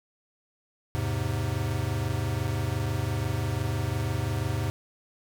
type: chord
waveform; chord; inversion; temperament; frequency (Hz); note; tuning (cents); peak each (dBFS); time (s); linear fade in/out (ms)
square; E augmented; none; equal with one note detuned; 82.41 / 104.91 / 130.81; E2 / G#2 / B#2; 0 / +18 / 0; -34 / -30 / -32; 0.95-4.7; 0
effects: none